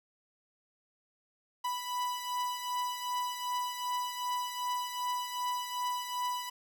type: beating tone pair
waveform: 45% pulse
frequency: 987.8 / 990.4 Hz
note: B5 / B5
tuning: 0 / +5 cents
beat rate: 2.6 Hz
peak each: -34 / -39 dBFS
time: 1.64-6.5 s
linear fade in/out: 10 ms
effects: none